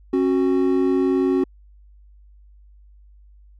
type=tone pair together; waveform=triangle; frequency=270.9 / 370 Hz; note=C#4 / F#4; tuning=-40 / 0 cents; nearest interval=perfect fourth; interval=540 cents; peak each=-17 dBFS; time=0.13-1.44 s; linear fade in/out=5 ms; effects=added 50 Hz sine -46 dBFS peak until 3.59 s